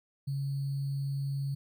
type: tone with sample-and-hold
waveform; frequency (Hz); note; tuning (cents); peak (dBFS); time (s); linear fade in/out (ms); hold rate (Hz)
sine; 138.59; C#3; 0; -30; 0.27-1.55; 10; 4410
effects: none